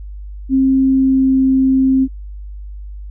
sine tone with pitch glide, 265.9 to 264.2 Hz, C4 to C4, +28 to +17 cents, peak -9 dBFS, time 0.49-2.08 s, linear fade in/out 50 ms, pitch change -11 cents, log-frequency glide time 0.85-1.38 s, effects noise-tail reverb RT60 0.1 s tail -24 dB re dry + added 50 Hz sine -27 dBFS peak until 3.1 s

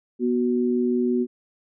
sine tone pair together, 244.1 / 370 Hz, B3 / F#4, -20 / 0 cents, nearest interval perfect fifth, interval 720 cents, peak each -21 / -23 dBFS, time 0.19-1.27 s, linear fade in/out 50 ms, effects none

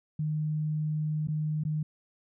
sine tone with dropouts, 153.3 Hz, D#3, 25 cents flat, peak -27 dBFS, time 0.19-1.83 s, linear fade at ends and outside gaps 5 ms, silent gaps 1.273-1.284 / 1.637-1.65 s, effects none

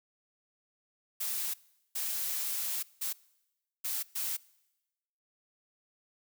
blue noise bursts at uneven times, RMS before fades -34 dBFS, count 5, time 1.2-1.54 / 1.95-2.83 / 3.01-3.13 / 3.84-4.03 / 4.15-4.37 s, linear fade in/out 10 ms, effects noise-tail reverb RT60 1.0 s tail -23 dB re dry

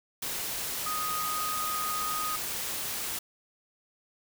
sine tone in noise, 1244.5 Hz, D#6, in tune, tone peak -31 dBFS, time 0.86-2.36 s, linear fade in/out 5 ms, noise white, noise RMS -34 dBFS, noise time 0.22-3.19 s, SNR 0 dB, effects none

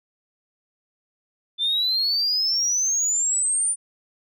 sine exponential sweep, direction up, 3520 to 9370 Hz, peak -18 dBFS, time 1.58-3.76 s, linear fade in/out 50 ms, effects tanh soft clip ceiling -16 dBFS

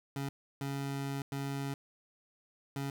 25% pulse tone bursts at uneven times, 138.59 Hz, C#3, in tune, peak -31 dBFS, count 4, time 0.16-0.29 / 0.61-1.22 / 1.32-1.74 / 2.76-2.9 s, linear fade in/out 2 ms, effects 12-bit

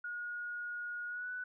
sine tone with pitch glide, 1442 to 1487.7 Hz, F#6 to F#6, -45 to +9 cents, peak -38 dBFS, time 0.04-1.44 s, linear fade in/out 5 ms, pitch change +54 cents, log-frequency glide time 1.07-1.31 s, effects none

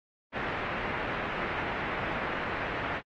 white low-pass noise, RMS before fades -34 dBFS, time 0.32-3.02 s, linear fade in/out 50 ms, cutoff 2100 Hz, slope 24 dB/octave, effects AAC 32 kbps

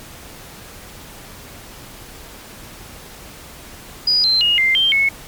sine tone with pitch steps, 4920 / 4111 / 2864 / 2093 / 3154 / 2196 Hz, D#8 / C8 / F7 / C7 / G7 / C#7, -20 / -31 / +43 / 0 / +10 / -17 cents, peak -12 dBFS, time 4.07-5.09 s, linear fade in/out 5 ms, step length 170 ms, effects pink hiss -38 dBFS RMS until 5.27 s + MP3 96 kbps

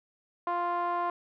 5% pulse tone with low-pass filter, 349.2 Hz, F4, in tune, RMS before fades -30 dBFS, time 0.47-1.1 s, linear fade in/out 2 ms, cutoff 920 Hz, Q 6.4, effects none

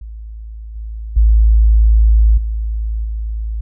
sine tone with level steps, 54.5 Hz, A1, 16 cents flat, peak -27 / -23 / -6 / -16 / -18 dBFS, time 0.01-3.61 s, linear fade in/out 5 ms, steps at 0.75 / 1.16 / 2.37 / 3.04 s, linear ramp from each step 10 ms, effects none

